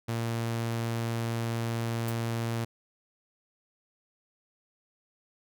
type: tone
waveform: sawtooth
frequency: 115.6 Hz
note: A#2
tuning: 14 cents flat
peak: -25 dBFS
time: 0.08-2.65 s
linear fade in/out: 10 ms
type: noise with exponential decay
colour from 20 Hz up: blue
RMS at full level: -34 dBFS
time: 2.08-2.16 s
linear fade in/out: 2 ms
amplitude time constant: 16 ms
effects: none